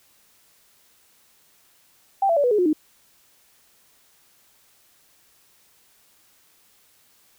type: tone with pitch steps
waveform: sine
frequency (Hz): 784 / 670.8 / 573.9 / 491 / 420.1 / 359.5 / 307.6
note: G5 / E5 / D5 / B4 / G#4 / F#4 / D#4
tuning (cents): 0 / +30 / -40 / -10 / +20 / -50 / -20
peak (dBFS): -16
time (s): 2.22-2.731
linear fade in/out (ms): 5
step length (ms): 73
effects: white hiss -59 dBFS RMS until 7.38 s